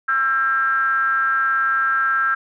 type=ring-modulated tone; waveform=triangle; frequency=130.81 Hz; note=C3; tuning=in tune; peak=-11 dBFS; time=0.08-2.35 s; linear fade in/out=10 ms; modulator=1470 Hz; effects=none